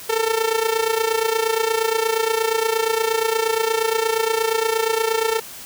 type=tone with amplitude modulation; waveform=sawtooth; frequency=448.3 Hz; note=A4; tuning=32 cents sharp; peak=-11 dBFS; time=0.09-5.4 s; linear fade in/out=10 ms; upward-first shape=sine; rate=28.5 Hz; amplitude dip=75%; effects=white hiss -37 dBFS RMS until 5.65 s